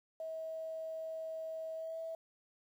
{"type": "tone with pitch glide", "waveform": "sine", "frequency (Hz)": [643, 652.4], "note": ["E5", "E5"], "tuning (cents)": [-43, -18], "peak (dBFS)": -39, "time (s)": [0.2, 2.15], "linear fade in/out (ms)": 2, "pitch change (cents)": 25, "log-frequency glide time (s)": [1.74, 1.99], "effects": ["11-bit"]}